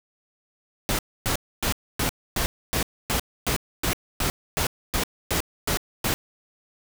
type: noise bursts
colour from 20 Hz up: pink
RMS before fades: -24 dBFS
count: 15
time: 0.89-6.14 s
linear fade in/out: 0 ms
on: 98 ms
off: 270 ms
effects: none